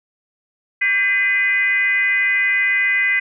sine tone with frequency modulation, 2027 Hz, B6, 45 cents sharp, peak -14 dBFS, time 0.81-3.2 s, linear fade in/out 10 ms, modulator 439 Hz, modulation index 0.67, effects none

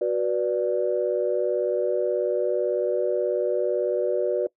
sine chord, B minor, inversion second, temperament equal with one note detuned, 370 / 489.1 / 587.3 Hz, F#4 / B4 / D5, 0 / -17 / 0 cents, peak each -25 dBFS, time 0.01-4.47 s, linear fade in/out 5 ms, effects noise-tail reverb RT60 0.1 s tail -22 dB re dry + tanh soft clip ceiling -11 dBFS

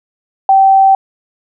sine tone, 775 Hz, G5, 20 cents flat, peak -4 dBFS, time 0.49-0.95 s, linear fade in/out 2 ms, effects none

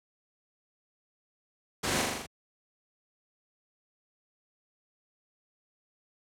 pink noise with echo, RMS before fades -30 dBFS, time 1.83-2.02 s, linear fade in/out 10 ms, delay 41 ms, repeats 6, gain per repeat -2 dB, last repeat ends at 2.266 s, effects high-pass 100 Hz 12 dB/octave + low-pass 10000 Hz 12 dB/octave

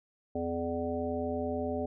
harmonic tone with a mistuned harmonic, 84.5 Hz, E2, 43 cents sharp, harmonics 1 / 3 / 5 / 7 / 9, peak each -40 / -35 / -36 / -36 / -40 dBFS, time 0.35-1.86 s, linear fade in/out 5 ms, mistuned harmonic 9, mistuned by -24 cents, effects none

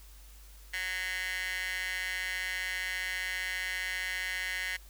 15% pulse tone with high-pass filter, 185 Hz, F#3, in tune, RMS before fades -35 dBFS, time 0.73-4.77 s, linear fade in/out 10 ms, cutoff 2000 Hz, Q 3.8, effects added 50 Hz sine -50 dBFS peak until 4.89 s + white hiss -58 dBFS RMS until 4.89 s

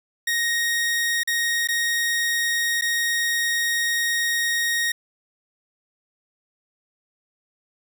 sawtooth tone with dropouts, 1869 Hz, A#6, 4 cents sharp, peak -17 dBFS, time 0.27-4.92 s, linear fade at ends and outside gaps 5 ms, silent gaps 1.234-1.274 / 1.674-1.686 / 2.812-2.82 s, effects none

